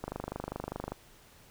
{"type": "click train", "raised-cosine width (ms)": 1, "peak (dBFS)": -21, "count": 23, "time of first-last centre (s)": [0.04, 0.92], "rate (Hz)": 25, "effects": ["pink hiss -58 dBFS RMS until 1.5 s"]}